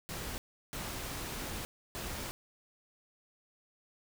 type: noise bursts at uneven times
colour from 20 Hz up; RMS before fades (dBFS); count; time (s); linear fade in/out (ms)
pink; -40; 3; 0.09-0.38 / 0.73-1.65 / 1.95-2.31; 0
effects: none